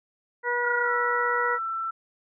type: harmonic tone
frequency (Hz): 484.1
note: B4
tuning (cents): -35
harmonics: 1 / 2 / 3 / 4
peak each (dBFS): -29 / -29 / -29 / -29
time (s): 0.43-1.59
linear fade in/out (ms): 50
type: tone with pitch glide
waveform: sine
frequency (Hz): 1424 to 1336.3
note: F6 to E6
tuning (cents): +33 to +23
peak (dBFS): -27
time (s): 0.64-1.91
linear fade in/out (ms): 10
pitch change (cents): -110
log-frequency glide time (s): 0.82-0.94
effects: none